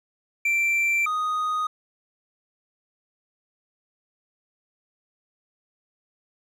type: tone pair in turn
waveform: triangle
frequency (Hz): 2349 / 1244.3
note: D7 / D#6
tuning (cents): 0 / 0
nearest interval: major seventh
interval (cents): 1100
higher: first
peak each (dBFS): -18 / -21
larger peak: first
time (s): 0.45-1.06 / 1.06-1.67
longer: neither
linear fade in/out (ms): 5
effects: none